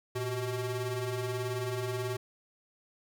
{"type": "ring-modulated tone", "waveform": "35% pulse", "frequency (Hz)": 249.5, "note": "B3", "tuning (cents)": 18, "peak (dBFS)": -27, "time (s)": [0.15, 2.17], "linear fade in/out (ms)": 10, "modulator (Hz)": 134, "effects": []}